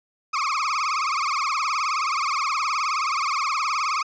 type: tone with vibrato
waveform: 35% pulse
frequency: 1172 Hz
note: D6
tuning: 4 cents flat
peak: -20 dBFS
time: 0.33-4.03 s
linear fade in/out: 10 ms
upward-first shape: triangle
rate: 19 Hz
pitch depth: 210 cents each way
effects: resampled to 16000 Hz